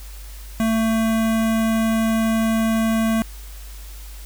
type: tone with notch filter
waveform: square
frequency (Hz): 223.5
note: A3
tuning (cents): +27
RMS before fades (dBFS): -19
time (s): 0.6-3.22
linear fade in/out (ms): 0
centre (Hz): 4600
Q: 1.6
effects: added 50 Hz sine -34 dBFS peak until 4.25 s + white hiss -44 dBFS RMS until 4.25 s

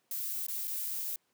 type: noise with dropouts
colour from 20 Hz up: violet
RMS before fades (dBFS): -36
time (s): 0.11-1.16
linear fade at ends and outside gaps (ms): 2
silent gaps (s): 0.467-0.483 / 0.673-0.677
effects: pink hiss -75 dBFS RMS until 1.33 s + high-pass 200 Hz 12 dB/octave

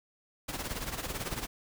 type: noise with tremolo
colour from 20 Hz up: pink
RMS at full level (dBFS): -34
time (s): 0.48-1.47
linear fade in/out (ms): 10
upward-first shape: sine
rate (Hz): 18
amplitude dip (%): 70
effects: none

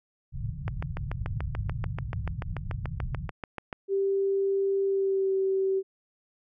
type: low-pass noise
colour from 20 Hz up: white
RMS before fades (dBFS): -33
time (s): 0.32-3.31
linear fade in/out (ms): 50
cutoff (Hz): 150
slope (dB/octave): 48
type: click train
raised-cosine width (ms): 0.5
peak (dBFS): -19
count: 22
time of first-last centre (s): 0.68-3.728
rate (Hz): 6.89
type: tone with pitch glide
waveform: sine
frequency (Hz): 392 to 384.6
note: G4 to G4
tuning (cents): 0 to -33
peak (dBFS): -23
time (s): 3.88-5.83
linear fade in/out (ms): 50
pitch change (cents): -33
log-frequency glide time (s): 4.85-5.33
effects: none

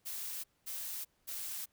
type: noise bursts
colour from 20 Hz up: blue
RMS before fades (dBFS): -41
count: 3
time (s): 0.05-1.66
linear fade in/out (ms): 20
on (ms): 390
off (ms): 220
effects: pink hiss -75 dBFS RMS until 1.72 s

